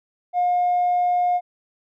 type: tone with tanh clipping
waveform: triangle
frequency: 714 Hz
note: F5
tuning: 38 cents sharp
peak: -17 dBFS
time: 0.33-1.41 s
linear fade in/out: 50 ms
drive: 5 dB
effects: none